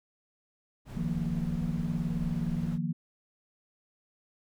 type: noise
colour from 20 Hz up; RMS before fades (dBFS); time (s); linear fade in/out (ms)
brown; -40; 0.85-2.79; 50
type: chord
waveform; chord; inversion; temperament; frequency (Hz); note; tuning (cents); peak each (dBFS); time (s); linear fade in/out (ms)
sine; Eb suspended second; none; equal; 155.56 / 174.61 / 233.1; Eb3 / F3 / Bb3; 0 / 0 / 0; -33 / -32 / -35; 0.96-2.93; 10
effects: none